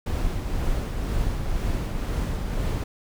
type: noise with tremolo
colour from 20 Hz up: brown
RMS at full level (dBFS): -24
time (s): 0.06-2.84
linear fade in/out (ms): 5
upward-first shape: triangle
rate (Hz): 2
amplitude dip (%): 40
effects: none